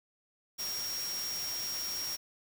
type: tone in noise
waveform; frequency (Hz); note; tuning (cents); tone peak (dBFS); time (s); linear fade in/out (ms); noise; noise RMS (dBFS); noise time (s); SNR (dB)
sine; 5588; F8; 0; -35; 0.58-2.17; 20; white; -41; 0.58-2.17; +3
effects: none